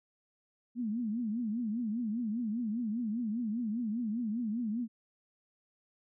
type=tone with vibrato; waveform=sine; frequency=226.3 Hz; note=A3; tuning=49 cents sharp; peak=-31 dBFS; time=0.75-4.88 s; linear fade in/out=50 ms; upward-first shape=triangle; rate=5 Hz; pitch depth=190 cents each way; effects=none